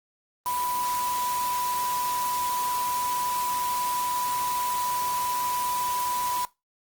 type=tone in noise; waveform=sine; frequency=987.8 Hz; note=B5; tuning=in tune; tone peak=-26 dBFS; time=0.46-6.45 s; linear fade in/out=0 ms; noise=white; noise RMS=-34 dBFS; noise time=0.46-6.45 s; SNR=+5 dB; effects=noise-tail reverb RT60 0.2 s tail -19 dB re dry + Opus 24 kbps